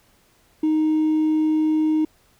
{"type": "tone with hard clipping", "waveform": "triangle", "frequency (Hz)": 311.1, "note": "D#4", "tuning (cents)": 0, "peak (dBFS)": -16, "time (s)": [0.63, 2.05], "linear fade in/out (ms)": 5, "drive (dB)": 2, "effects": ["pink hiss -59 dBFS RMS until 2.39 s"]}